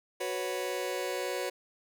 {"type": "chord", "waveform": "sawtooth", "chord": "F# suspended fourth", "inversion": "none", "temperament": "just", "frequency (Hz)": [370, 493.3, 555], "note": ["F#4", "B4", "C#5"], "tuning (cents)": [0, -2, 2], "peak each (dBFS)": -32, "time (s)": [0.2, 1.5], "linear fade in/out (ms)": 10, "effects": []}